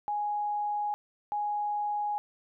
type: tone pair in turn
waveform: sine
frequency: 830.6 / 830.6 Hz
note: G#5 / G#5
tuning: 0 / 0 cents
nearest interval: unison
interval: 0 cents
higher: neither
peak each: -28 dBFS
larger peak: neither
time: 0.08-0.94 / 1.32-2.18 s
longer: neither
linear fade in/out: 0 ms
effects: none